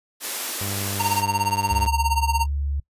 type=high-pass noise; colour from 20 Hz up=white; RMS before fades=-28 dBFS; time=0.2-1.24 s; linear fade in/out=50 ms; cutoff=210 Hz; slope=96 dB/octave
type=tone; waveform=sawtooth; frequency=99.5 Hz; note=G2; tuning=26 cents sharp; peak=-24 dBFS; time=0.61-1.87 s; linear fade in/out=0 ms
type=tone with tremolo; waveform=square; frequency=920 Hz; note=A#5; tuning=23 cents flat; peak=-17 dBFS; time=0.99-2.46 s; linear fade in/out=20 ms; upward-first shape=triangle; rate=17 Hz; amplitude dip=100%
type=tone with pitch glide; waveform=sine; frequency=71.3 to 70.68 Hz; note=C#2 to C#2; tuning=+49 to +34 cents; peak=-22 dBFS; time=1.71-2.8 s; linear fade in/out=5 ms; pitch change=-15 cents; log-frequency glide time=2.38-2.66 s
effects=noise-tail reverb RT60 0.1 s tail -22 dB re dry + resampled to 32000 Hz